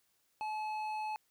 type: tone with hard clipping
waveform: sine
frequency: 859 Hz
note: A5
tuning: 42 cents flat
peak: -37 dBFS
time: 0.41-1.16 s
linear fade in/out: 0 ms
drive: 8 dB
effects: white hiss -75 dBFS RMS until 1.3 s